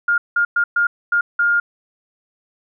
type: tone bursts at uneven times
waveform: sine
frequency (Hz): 1413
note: F6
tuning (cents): +20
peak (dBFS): -13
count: 6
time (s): 0.08-0.18 / 0.36-0.45 / 0.56-0.64 / 0.76-0.87 / 1.12-1.21 / 1.39-1.6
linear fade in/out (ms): 5
effects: none